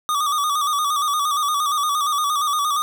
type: tone with vibrato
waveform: square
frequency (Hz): 1185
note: D6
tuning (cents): +15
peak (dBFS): -19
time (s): 0.09-2.82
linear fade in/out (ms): 0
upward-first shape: square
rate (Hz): 8.6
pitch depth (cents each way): 63
effects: none